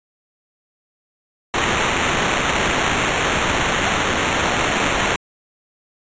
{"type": "noise with sample-and-hold", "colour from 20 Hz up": "white", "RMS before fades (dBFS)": -19, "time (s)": [1.54, 5.16], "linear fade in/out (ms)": 0, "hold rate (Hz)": 4900, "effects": ["resampled to 16000 Hz"]}